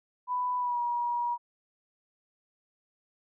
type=tone with pitch glide; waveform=sine; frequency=993 to 958.1 Hz; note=B5 to A#5; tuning=+9 to +47 cents; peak=-27 dBFS; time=0.27-1.38 s; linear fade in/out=50 ms; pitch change=-62 cents; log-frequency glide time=0.58-0.8 s; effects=none